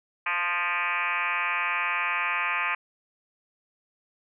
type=tone with frequency modulation; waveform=sine; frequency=1762 Hz; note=A6; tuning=2 cents sharp; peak=-24 dBFS; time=0.26-2.75 s; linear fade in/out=5 ms; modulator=178 Hz; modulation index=4.7; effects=none